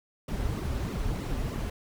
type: noise with flanger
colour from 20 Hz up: brown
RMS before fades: -31 dBFS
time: 0.28-1.7 s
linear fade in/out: 5 ms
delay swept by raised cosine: 1.2 to 6.4 ms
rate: 3.2 Hz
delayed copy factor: -0.85
effects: none